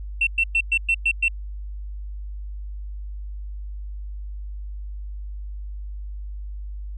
sine tone bursts, 2700 Hz, E7, 41 cents sharp, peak -15 dBFS, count 7, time 0.21-1.283 s, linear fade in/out 5 ms, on 59 ms, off 110 ms, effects tanh soft clip ceiling -13 dBFS + added 50 Hz sine -30 dBFS peak until 6.97 s

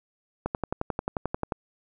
click train, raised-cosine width 1 ms, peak -13 dBFS, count 13, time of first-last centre 0.46-1.522 s, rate 11.3 Hz, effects none

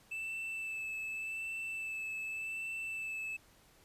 triangle tone with vibrato, 2637 Hz, E7, in tune, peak -36 dBFS, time 0.11-3.37 s, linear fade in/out 10 ms, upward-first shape sine, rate 0.86 Hz, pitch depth 18 cents each way, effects pink hiss -64 dBFS RMS until 3.84 s + resampled to 32000 Hz

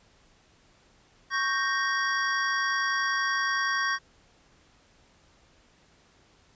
square chord, G diminished, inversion second, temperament equal, 1108.7 / 1568 / 1864.7 Hz, Db6 / G6 / Bb6, 0 / 0 / 0 cents, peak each -30 dBFS, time 1.3-3.99 s, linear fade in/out 50 ms, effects pink hiss -61 dBFS RMS until 6.55 s + resampled to 16000 Hz

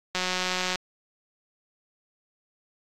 click train, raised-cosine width 0.2 ms, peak -10 dBFS, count 112, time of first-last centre 0.15-0.757 s, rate 183 Hz, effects AAC 64 kbps

